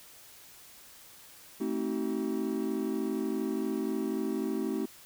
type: chord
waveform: triangle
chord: A diminished seventh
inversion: none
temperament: just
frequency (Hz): 220 / 264 / 316.8 / 380.2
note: A3 / C4 / Eb4 / Gb4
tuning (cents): 0 / +16 / +31 / +47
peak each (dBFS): -33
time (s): 1.6-4.86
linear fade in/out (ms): 10
effects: white hiss -53 dBFS RMS until 5.05 s